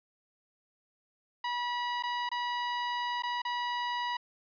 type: tone with dropouts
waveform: sawtooth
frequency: 970 Hz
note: B5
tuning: 31 cents flat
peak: -27 dBFS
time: 1.44-4.17 s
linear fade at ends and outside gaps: 5 ms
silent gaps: 2.026-2.035 / 2.291-2.315 / 3.223-3.234 / 3.419-3.45 s
effects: resampled to 11025 Hz